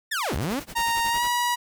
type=linear two-way sweep; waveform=sawtooth; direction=down then up; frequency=1864.7 to 51.4 to 301.5 Hz; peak=-21 dBFS; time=0.11-0.6 s; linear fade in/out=10 ms; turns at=0.35 s
type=noise with tremolo; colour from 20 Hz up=pink; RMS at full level=-37 dBFS; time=0.32-1.28 s; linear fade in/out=2 ms; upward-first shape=sine; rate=11 Hz; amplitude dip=95%
type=tone with pitch glide; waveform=sawtooth; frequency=928 to 967.4 Hz; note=A#5 to B5; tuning=-8 to -36 cents; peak=-18 dBFS; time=0.75-1.56 s; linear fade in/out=20 ms; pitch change=+72 cents; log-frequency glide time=1.09-1.24 s
effects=none